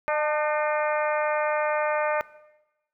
harmonic tone with a mistuned harmonic, 302.6 Hz, D#4, 48 cents flat, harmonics 2 / 3 / 4 / 5 / 6 / 7 / 8, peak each -25 / -29 / -31 / -33 / -35 / -36 / -37 dBFS, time 0.08-2.21 s, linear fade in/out 0 ms, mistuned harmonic 3, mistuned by -32 cents, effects noise-tail reverb RT60 1.0 s tail -18 dB re dry

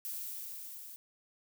violet noise with level ramp, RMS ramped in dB -39 to -49 dBFS, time 0.05-0.96 s, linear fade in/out 0 ms, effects none

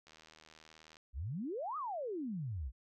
click train, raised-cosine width 0.2 ms, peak -40 dBFS, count 72, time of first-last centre 0.07-0.969 s, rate 79 Hz
sine exponential two-way sweep, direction up then down, 55.3 to 1279 to 55.3 Hz, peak -37 dBFS, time 1.13-2.72 s, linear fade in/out 50 ms, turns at 1.77 s
effects none

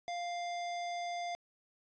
square tone, 698.5 Hz, F5, in tune, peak -37 dBFS, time 0.08-1.35 s, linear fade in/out 0 ms, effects resampled to 16000 Hz + 13-bit

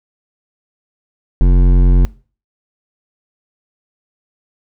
sine tone with hard clipping, 45 Hz, F#1, 47 cents flat, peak -8 dBFS, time 1.41-2.05 s, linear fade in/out 0 ms, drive 13 dB, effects noise-tail reverb RT60 0.4 s tail -23 dB re dry

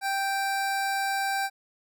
25% pulse tone, 784 Hz, G5, in tune, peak -22 dBFS, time 0.01-1.5 s, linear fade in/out 50 ms, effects none

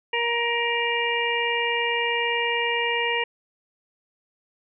harmonic tone, 470.6 Hz, A#4, 16 cents sharp, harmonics 1 / 2 / 4 / 5 / 6, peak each -28 / -28 / -28 / -28 / -28 dBFS, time 0.13-3.24 s, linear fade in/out 5 ms, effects none

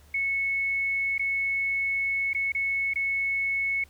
sine tone with dropouts, 2202 Hz, C#7, 12 cents flat, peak -24 dBFS, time 0.14-3.84 s, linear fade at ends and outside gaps 5 ms, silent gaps 1.181-1.193 / 2.333-2.347 / 2.521-2.548 / 2.937-2.957 s, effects added 73 Hz sine -53 dBFS peak until 3.89 s + pink hiss -59 dBFS RMS until 3.89 s

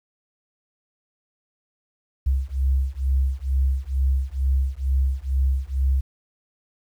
sine beating tone pair, 65.6 / 67.8 Hz, C2 / C#2, +5 / -38 cents, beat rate 2.2 Hz, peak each -22 dBFS, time 2.26-6.01 s, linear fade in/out 10 ms, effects 9-bit

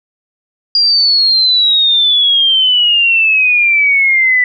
sine exponential sweep, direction down, 4820 to 1975.5 Hz, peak -7 dBFS, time 0.75-4.44 s, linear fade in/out 2 ms, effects none

